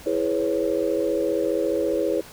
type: chord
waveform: sine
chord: C# minor seventh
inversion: first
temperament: equal with one note detuned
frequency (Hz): 329.6 / 415.3 / 499.6 / 554.4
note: E4 / G#4 / B4 / C#5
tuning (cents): 0 / 0 / +20 / 0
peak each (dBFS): -26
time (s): 0.06-2.21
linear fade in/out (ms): 5
effects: pink hiss -44 dBFS RMS until 2.32 s